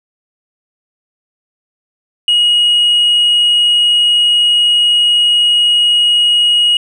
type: tone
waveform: sine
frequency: 2892 Hz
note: F#7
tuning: 40 cents flat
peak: -5 dBFS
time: 2.28-6.77 s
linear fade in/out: 2 ms
effects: tanh soft clip ceiling -6 dBFS